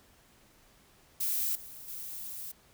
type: noise with level steps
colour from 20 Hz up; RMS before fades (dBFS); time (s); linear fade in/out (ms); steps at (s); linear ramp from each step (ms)
violet; -31 / -47 / -41; 1.2-2.52; 10; 1.55 / 1.88; 5
effects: pink hiss -62 dBFS RMS until 2.73 s